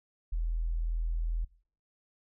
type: tone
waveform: sine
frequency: 41.2 Hz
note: E1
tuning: in tune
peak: -28 dBFS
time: 0.32-1.45 s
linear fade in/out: 10 ms
effects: noise-tail reverb RT60 0.5 s tail -22 dB re dry